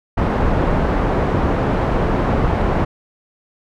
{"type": "low-pass noise", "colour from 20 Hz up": "pink", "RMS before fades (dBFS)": -17, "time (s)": [0.17, 2.85], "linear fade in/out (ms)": 10, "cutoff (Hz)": 1100, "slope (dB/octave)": 12, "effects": []}